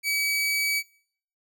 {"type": "tone", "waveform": "sawtooth", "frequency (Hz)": 2281, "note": "C#7", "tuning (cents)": 49, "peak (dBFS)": -20, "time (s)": [0.03, 0.83], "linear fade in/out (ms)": 50, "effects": ["noise-tail reverb RT60 0.6 s tail -24 dB re dry"]}